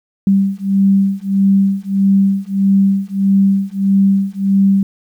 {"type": "beating tone pair", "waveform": "sine", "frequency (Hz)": [195, 196.6], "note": ["G3", "G3"], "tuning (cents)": [-9, 5], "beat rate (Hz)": 1.6, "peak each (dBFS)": -13, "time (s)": [0.27, 4.83], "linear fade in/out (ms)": 2, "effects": ["8-bit"]}